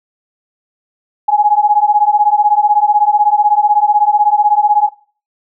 sine beating tone pair, 827 / 843 Hz, G#5 / G#5, -8 / +26 cents, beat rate 16 Hz, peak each -11 dBFS, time 1.28-4.89 s, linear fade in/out 10 ms, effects noise-tail reverb RT60 0.4 s tail -19 dB re dry

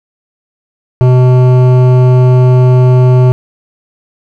triangle tone with hard clipping, 126.4 Hz, B2, 41 cents sharp, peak -5 dBFS, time 1.01-3.32 s, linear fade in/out 0 ms, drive 17 dB, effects none

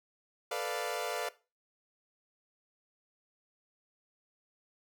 sawtooth chord, B half-diminished seventh, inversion third, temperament equal, 440 / 493.9 / 587.3 / 698.5 Hz, A4 / B4 / D5 / F5, 0 / 0 / 0 / 0 cents, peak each -36 / -35 / -35 / -35 dBFS, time 0.51-1.29 s, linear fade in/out 5 ms, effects noise-tail reverb RT60 0.3 s tail -18 dB re dry

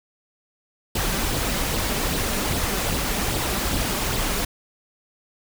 pink noise with flanger, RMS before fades -24 dBFS, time 0.95-4.45 s, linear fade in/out 5 ms, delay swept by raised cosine 0.22 to 5.22 ms, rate 2.5 Hz, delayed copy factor +0.5, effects none

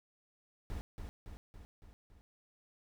brown noise with echo, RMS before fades -40 dBFS, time 0.7-0.81 s, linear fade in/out 0 ms, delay 280 ms, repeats 5, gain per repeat -4 dB, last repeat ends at 2.21 s, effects none

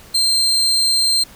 35% pulse tone, 4158 Hz, C8, 12 cents flat, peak -12 dBFS, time 0.14-1.24 s, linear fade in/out 10 ms, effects pink hiss -43 dBFS RMS until 1.35 s

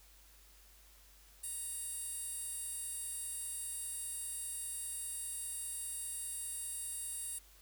15% pulse tone with high-pass filter, 935 Hz, A#5, 5 cents sharp, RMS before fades -42 dBFS, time 1.43-7.39 s, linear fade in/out 10 ms, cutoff 9400 Hz, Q 2.1, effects added 50 Hz sine -62 dBFS peak until 7.61 s + white hiss -63 dBFS RMS until 7.61 s

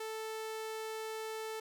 sawtooth tone, 440 Hz, A4, in tune, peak -35 dBFS, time 0-1.6 s, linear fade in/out 5 ms, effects none

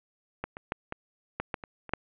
clicks, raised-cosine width 0.5 ms, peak -17 / -24 / -14 / -18 / -15 / -15 / -25 / -27 / -11 dBFS, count 9, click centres 0.44 / 0.569 / 0.721 / 0.924 / 1.4 / 1.542 / 1.638 / 1.893 / 1.936 s, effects resampled to 8000 Hz + 8-bit

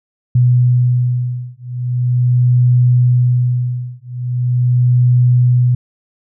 sine beating tone pair, 123.47 / 123.88 Hz, B2 / B2, 0 / +6 cents, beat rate 0.41 Hz, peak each -13 dBFS, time 0.35-5.75 s, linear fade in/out 5 ms, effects none

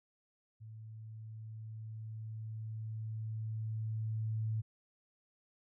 sine tone with level ramp, 110 Hz, A2, in tune, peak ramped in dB -47 to -32 dBFS, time 0.6-4.62 s, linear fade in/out 20 ms, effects none

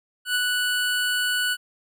25% pulse tone with ADSR envelope, 1480 Hz, F#6, in tune, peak -16 dBFS, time 0.25-1.57 s, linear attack 100 ms, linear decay 29 ms, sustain -2 dB, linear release 46 ms, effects none

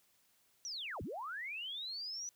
sine linear two-way sweep, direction down then up, 5990 to 56 to 5990 Hz, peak -40 dBFS, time 0.65-2.29 s, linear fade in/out 0 ms, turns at 1.02 s, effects white hiss -72 dBFS RMS until 2.35 s

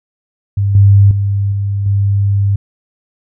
sine tone with level steps, 99.9 Hz, G2, 33 cents sharp, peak -10 / -3 / -11 / -13 / -9 dBFS, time 0.57-2.56 s, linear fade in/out 5 ms, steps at 0.75 / 1.11 / 1.52 / 1.86 s, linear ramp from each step 2 ms, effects none

